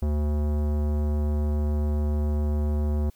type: tone with tanh clipping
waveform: sine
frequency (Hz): 74.4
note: D2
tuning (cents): +23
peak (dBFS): -24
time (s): 0.02-3.1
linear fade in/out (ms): 5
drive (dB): 18
effects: white hiss -62 dBFS RMS until 3.15 s